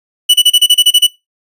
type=tone bursts; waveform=45% pulse; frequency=2960 Hz; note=F#7; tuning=in tune; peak=-3 dBFS; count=10; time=0.29-1.07 s; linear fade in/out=10 ms; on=51 ms; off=30 ms; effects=noise-tail reverb RT60 0.2 s tail -19 dB re dry + resampled to 32000 Hz